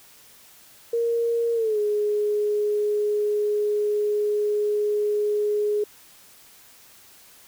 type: tone with pitch glide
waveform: sine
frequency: 466.2 to 417.7 Hz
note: A#4 to G#4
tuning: 0 to +10 cents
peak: -20 dBFS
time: 0.93-5.84 s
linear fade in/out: 5 ms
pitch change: -190 cents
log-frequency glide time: 1.54-1.79 s
effects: white hiss -51 dBFS RMS until 7.47 s